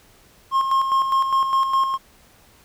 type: tone with tremolo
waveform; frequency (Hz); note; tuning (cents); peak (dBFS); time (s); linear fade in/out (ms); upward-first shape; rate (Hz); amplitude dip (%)
triangle; 1072; C6; +42; -13; 0.51-1.98; 50; square; 4.9; 50
effects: pink hiss -53 dBFS RMS until 2.64 s